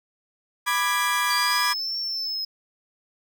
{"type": "chord", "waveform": "30% pulse", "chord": "G# diminished", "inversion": "first", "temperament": "equal with one note detuned", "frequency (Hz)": [987.8, 1186.9, 1661.2], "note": ["B5", "D6", "G#6"], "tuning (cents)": [0, 18, 0], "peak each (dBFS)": -23, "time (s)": [0.66, 1.74], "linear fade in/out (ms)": 20}
{"type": "linear two-way sweep", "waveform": "triangle", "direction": "up then down", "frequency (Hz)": [4687, 5460, 5110], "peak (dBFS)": -25, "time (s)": [1.3, 2.45], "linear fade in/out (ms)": 5, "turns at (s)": 1.98}
{"effects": []}